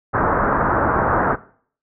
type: low-pass noise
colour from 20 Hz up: white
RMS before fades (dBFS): -18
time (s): 0.13-1.36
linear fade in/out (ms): 20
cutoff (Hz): 1500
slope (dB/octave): 48
effects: noise-tail reverb RT60 0.5 s tail -18 dB re dry